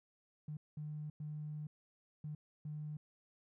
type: tone bursts at uneven times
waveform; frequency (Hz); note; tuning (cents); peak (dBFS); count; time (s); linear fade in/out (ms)
triangle; 151; D3; +48; -37; 5; 0.48-0.57 / 0.77-1.1 / 1.2-1.67 / 2.24-2.35 / 2.65-2.97; 5
effects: tanh soft clip ceiling -39 dBFS